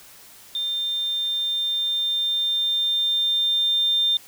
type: tone with level ramp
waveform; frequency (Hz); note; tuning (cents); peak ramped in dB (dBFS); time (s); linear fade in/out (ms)
sine; 3600; A7; +39; -23 to -17; 0.55-4.17; 2
effects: white hiss -47 dBFS RMS until 4.27 s